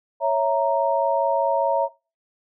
sine chord, A# diminished, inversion first, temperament equal, 554.4 / 659.3 / 932.3 Hz, C#5 / E5 / A#5, 0 / 0 / 0 cents, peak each -22 dBFS, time 0.2-1.89 s, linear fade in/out 50 ms, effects noise-tail reverb RT60 0.3 s tail -21 dB re dry

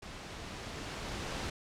pink noise with level ramp, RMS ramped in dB -46 to -37 dBFS, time 0.02-1.5 s, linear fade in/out 5 ms, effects low-pass 6000 Hz 12 dB/octave

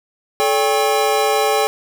square tone cluster, 432.7 / 570 / 799 / 1096 Hz, A4 / C#5 / G5 / C#6, -29 / +48 / +33 / -20 cents, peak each -19 / -22 / -19 / -25 dBFS, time 0.4-1.67 s, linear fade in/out 0 ms, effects none

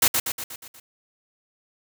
white noise with echo, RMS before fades -17 dBFS, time 0.02-0.08 s, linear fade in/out 5 ms, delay 120 ms, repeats 6, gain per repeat -5 dB, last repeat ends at 0.8 s, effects none

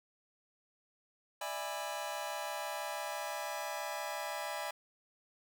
sawtooth chord, E dominant seventh, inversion third, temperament just, 593.3 / 659.3 / 824.1 / 988.9 Hz, D5 / E5 / G#5 / B5, +18 / 0 / -14 / +2 cents, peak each -39 / -40 / -38 / -40 dBFS, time 1.41-4.71 s, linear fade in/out 5 ms, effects none

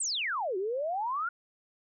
sine exponential two-way sweep, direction down then up, 8840 to 360 to 1450 Hz, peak -29 dBFS, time 0-1.29 s, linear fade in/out 5 ms, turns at 0.57 s, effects none

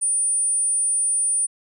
sine tone, 9300 Hz, D9, 18 cents flat, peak -18 dBFS, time 0.01-1.47 s, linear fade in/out 20 ms, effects none

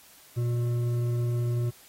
sine tone with hard clipping, 120 Hz, B2, 49 cents flat, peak -26 dBFS, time 0.36-1.71 s, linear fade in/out 20 ms, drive 7 dB, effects white hiss -54 dBFS RMS until 1.88 s + AAC 48 kbps

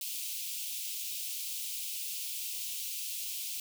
white high-pass noise, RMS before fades -38 dBFS, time 0.01-3.6 s, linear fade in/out 2 ms, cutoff 2500 Hz, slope 48 dB/octave, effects none

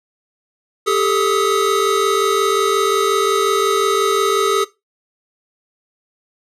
square tone cluster, 395.8 / 441.4 / 1267 Hz, G4 / A4 / D#6, +17 / +5 / +31 cents, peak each -19 dBFS, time 0.86-4.65 s, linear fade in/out 20 ms, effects noise-tail reverb RT60 0.2 s tail -17 dB re dry + low-pass 11000 Hz 12 dB/octave

